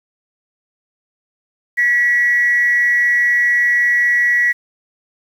sine tone with amplitude modulation, 1936 Hz, B6, 35 cents flat, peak -8 dBFS, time 1.77-4.53 s, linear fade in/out 20 ms, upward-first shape sine, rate 245 Hz, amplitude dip 55%, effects tanh soft clip ceiling -4 dBFS + 7-bit

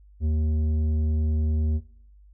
sine tone with tanh clipping, 77.5 Hz, D#2, 6 cents flat, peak -22 dBFS, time 0.2-1.81 s, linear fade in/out 50 ms, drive 9 dB, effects noise-tail reverb RT60 0.7 s tail -22 dB re dry + added 50 Hz sine -49 dBFS peak until 2.33 s

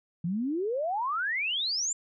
sine exponential sweep, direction up, 161.5 to 7459 Hz, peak -27 dBFS, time 0.24-1.93 s, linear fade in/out 5 ms, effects none

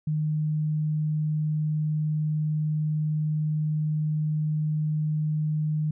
sine tone, 153.3 Hz, D#3, 25 cents flat, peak -23 dBFS, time 0.07-5.91 s, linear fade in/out 5 ms, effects none

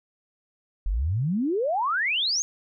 sine exponential sweep, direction up, 41 to 6645 Hz, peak -22 dBFS, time 0.86-2.42 s, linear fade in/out 0 ms, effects none

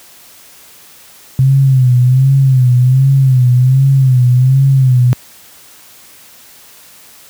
sine tone with vibrato, 130 Hz, C3, 11 cents flat, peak -5 dBFS, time 1.39-5.13 s, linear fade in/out 0 ms, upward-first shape sine, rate 1.3 Hz, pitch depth 86 cents each way, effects white hiss -40 dBFS RMS until 7.29 s + high-pass 60 Hz 12 dB/octave

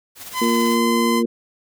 white noise with tremolo, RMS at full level -34 dBFS, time 0.15-0.79 s, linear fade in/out 50 ms, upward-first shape sine, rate 18 Hz, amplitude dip 50%
sawtooth tone with pitch glide, 1018 to 1026.9 Hz, C6 to C6, -48 to -33 cents, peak -17 dBFS, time 0.33-1.23 s, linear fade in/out 50 ms, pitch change +15 cents, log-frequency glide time 0.68-0.74 s
harmonic tone, 116.54 Hz, A#2, in tune, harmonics 2 / 3 / 4, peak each -18 / -22 / -24 dBFS, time 0.41-1.26 s, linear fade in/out 10 ms
effects none

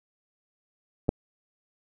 clicks, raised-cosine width 2 ms, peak -28 / -8 dBFS, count 2, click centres 1.084 / 1.091 s, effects none

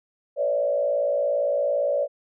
sine tone with frequency modulation, 573 Hz, D5, 43 cents flat, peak -20 dBFS, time 0.36-2.08 s, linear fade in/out 50 ms, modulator 57.5 Hz, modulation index 1, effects none

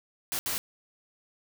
white noise bursts at uneven times, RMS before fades -31 dBFS, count 2, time 0.32-0.39 / 0.46-0.58 s, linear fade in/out 0 ms, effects none

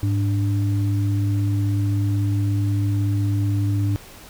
sine tone pair together, 103.33 / 293.7 Hz, G#2 / D4, -8 / 0 cents, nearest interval octave + tritone, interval 1808 cents, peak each -18 / -27 dBFS, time 0.03-3.96 s, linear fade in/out 0 ms, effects pink hiss -43 dBFS RMS until 4.29 s

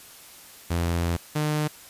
sawtooth tone pair in turn, 85.3 / 151.42 Hz, F2 / D#3, -40 / -47 cents, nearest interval minor seventh, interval 993 cents, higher second, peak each -19 dBFS, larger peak neither, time 0.7-1.17 / 1.35-1.68 s, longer first, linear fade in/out 10 ms, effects white hiss -47 dBFS RMS until 1.89 s + resampled to 32000 Hz

